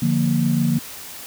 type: chord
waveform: sine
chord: Bb major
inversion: first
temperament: equal with one note detuned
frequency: 147.68 / 174.61 / 233.1 Hz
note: D3 / F3 / Bb3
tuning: +10 / 0 / 0 cents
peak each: -20 / -21 / -19 dBFS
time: 0.02-0.79 s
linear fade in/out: 5 ms
effects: tanh soft clip ceiling -7 dBFS + white hiss -36 dBFS RMS until 1.26 s